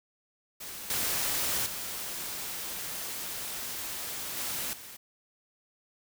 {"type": "noise with level steps", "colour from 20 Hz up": "white", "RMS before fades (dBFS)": [-41, -30, -37, -34, -46], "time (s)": [0.6, 4.97], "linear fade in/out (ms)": 10, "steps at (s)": [0.9, 1.66, 4.37, 4.73], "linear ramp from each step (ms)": 2, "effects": []}